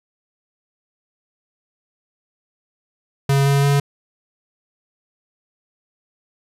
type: tone with pitch steps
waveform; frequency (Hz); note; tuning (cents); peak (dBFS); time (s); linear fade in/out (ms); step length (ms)
square; 138.59 / 139.96 / 141.34; C#3 / C#3 / C#3; 0 / +17 / +34; -14; 3.29-3.8; 5; 170
effects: resampled to 32000 Hz

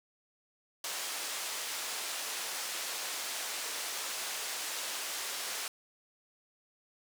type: band-pass noise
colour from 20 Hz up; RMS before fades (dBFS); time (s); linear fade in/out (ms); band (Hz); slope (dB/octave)
white; -38; 0.84-5.68; 2; 470 to 8600; 12
effects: none

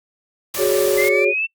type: noise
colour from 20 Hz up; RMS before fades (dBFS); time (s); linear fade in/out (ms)
white; -26; 0.54-1.09; 5
type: tone with tremolo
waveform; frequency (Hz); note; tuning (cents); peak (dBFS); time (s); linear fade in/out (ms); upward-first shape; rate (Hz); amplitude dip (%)
20% pulse; 587.3; D5; 0; -24; 0.56-1.25; 5; triangle; 5.2; 45
type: chord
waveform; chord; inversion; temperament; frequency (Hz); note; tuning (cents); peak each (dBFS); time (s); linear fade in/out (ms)
sine; F# suspended second; none; just; 370 / 416.2 / 555; F#4 / G#4 / C#5; 0 / +4 / +2; -19; 0.57-1.34; 50
type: exponential sweep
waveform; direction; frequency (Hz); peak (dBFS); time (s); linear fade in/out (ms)
sine; up; 2035 to 2700; -18; 0.97-1.47; 20
effects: noise-tail reverb RT60 0.1 s tail -26 dB re dry + Opus 48 kbps

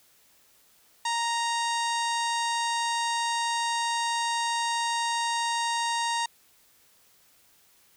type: harmonic tone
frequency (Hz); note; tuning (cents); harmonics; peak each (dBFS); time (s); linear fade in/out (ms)
932.3; A#5; 0; 1 / 2 / 3 / 4 / 5 / 6 / 7 / 8 / 9 / 10; -27 / -34 / -38 / -35 / -39 / -41 / -40 / -43 / -42 / -46; 1.05-6.26; 5
effects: white hiss -61 dBFS RMS until 7.96 s

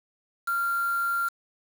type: tone with quantisation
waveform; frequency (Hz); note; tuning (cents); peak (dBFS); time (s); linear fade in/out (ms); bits
sine; 1384; F6; -16; -24; 0.47-1.29; 10; 6
effects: none

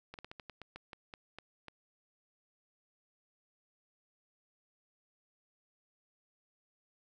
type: slowing click train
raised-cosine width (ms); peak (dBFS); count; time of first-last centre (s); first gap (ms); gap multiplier
0.3; -30; 12; 0.14-1.683; 48; 1.2
effects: none

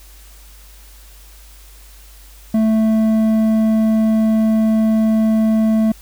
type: tone with hard clipping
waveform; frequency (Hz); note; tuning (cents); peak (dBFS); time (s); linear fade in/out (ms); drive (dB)
sine; 220; A3; 0; -13; 2.54-5.92; 5; 6
effects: added 50 Hz sine -40 dBFS peak until 6.01 s + white hiss -46 dBFS RMS until 6.01 s

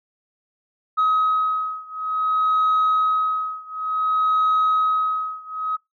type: beating tone pair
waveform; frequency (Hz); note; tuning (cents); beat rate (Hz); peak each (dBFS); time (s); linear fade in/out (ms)
sine; 1269 / 1269.56; D#6 / D#6; +34 / +35; 0.56; -19 / -20; 0.97-5.77; 20
effects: noise-tail reverb RT60 0.2 s tail -26 dB re dry + tanh soft clip ceiling -13 dBFS

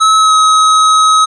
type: tone with pitch glide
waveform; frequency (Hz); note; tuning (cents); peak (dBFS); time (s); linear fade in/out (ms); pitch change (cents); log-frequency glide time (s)
square; 1291 to 1273.2; E6 to D#6; -37 to +39; -6; 0-1.26; 20; -24; 0.17-0.34
effects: resampled to 22050 Hz

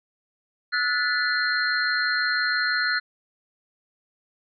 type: tone cluster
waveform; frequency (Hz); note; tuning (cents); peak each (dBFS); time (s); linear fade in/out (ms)
sine; 1312 / 1458 / 1742 / 1989 / 4187; E6 / F#6 / A6 / B6 / C8; -9 / -26 / -18 / +12 / 0; -33 / -24 / -27 / -33 / -28; 0.72-3; 20
effects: none

